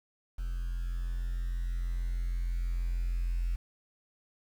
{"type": "tone with level ramp", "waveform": "triangle", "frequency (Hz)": 43.15, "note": "F1", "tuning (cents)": -20, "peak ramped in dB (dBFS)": [-29, -24], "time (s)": [0.38, 3.56], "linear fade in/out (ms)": 10, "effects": ["tanh soft clip ceiling -25 dBFS", "9-bit"]}